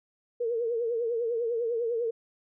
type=tone with vibrato; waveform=sine; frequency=466.2 Hz; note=A#4; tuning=in tune; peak=-26 dBFS; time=0.4-2.11 s; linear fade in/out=10 ms; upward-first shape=triangle; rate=10 Hz; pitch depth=92 cents each way; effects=none